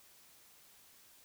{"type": "silence", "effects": ["white hiss -62 dBFS RMS until 1.24 s"]}